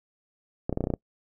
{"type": "clicks", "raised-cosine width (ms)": 2, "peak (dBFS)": -13, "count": 8, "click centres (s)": [0.695, 0.727, 0.774, 0.807, 0.84, 0.871, 0.903, 0.938], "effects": ["noise-tail reverb RT60 0.1 s tail -25 dB re dry"]}